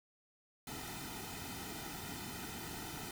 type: noise with comb filter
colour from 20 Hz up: pink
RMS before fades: -45 dBFS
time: 0.67-3.11 s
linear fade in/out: 2 ms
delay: 1.8 ms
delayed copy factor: -0.8
effects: none